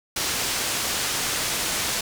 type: low-pass noise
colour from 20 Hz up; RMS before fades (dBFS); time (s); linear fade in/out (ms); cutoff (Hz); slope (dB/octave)
white; -26; 0.16-2.01; 5; 8200; 12
effects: none